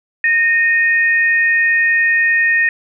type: tone pair together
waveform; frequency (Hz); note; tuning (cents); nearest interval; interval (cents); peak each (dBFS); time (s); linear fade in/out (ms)
sine; 1845.1 / 2488; A#6 / D#7; -18 / -1; perfect fourth; 517; -11 / -19; 0.24-2.69; 2
effects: none